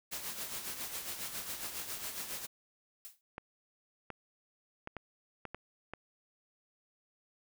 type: noise with tremolo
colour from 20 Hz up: white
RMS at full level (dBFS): -39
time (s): 0.11-2.47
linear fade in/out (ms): 20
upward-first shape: sine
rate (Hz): 7.3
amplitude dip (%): 55
type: noise with exponential decay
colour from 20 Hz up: blue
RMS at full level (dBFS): -44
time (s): 3.05-3.21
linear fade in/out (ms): 0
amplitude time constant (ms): 34
type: clicks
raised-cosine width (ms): 0.5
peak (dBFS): -26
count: 7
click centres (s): 3.381 / 4.103 / 4.874 / 4.967 / 5.453 / 5.546 / 5.936
effects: none